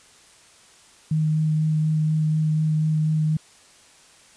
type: tone with vibrato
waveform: sine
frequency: 155.56 Hz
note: D#3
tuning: in tune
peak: -18 dBFS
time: 1.11-3.37 s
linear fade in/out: 5 ms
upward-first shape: sine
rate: 4.1 Hz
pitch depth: 10 cents each way
effects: white hiss -52 dBFS RMS until 4.36 s + resampled to 22050 Hz